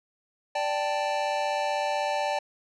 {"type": "chord", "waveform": "square", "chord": "D suspended fourth", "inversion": "none", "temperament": "equal", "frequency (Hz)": [587.3, 784, 880], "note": ["D5", "G5", "A5"], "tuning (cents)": [0, 0, 0], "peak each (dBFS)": [-30, -31, -31], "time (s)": [0.55, 2.39], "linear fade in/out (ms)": 5, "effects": ["low-pass 5000 Hz 12 dB/octave"]}